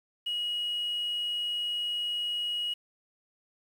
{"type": "tone", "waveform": "sine", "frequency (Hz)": 2900, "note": "F#7", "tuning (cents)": -35, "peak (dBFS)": -27, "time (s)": [0.26, 2.74], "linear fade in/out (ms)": 10, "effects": ["tanh soft clip ceiling -27 dBFS", "9-bit"]}